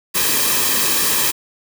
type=noise with comb filter; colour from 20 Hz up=white; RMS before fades=-17 dBFS; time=0.14-1.32 s; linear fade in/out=20 ms; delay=1.4 ms; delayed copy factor=-0.6; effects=none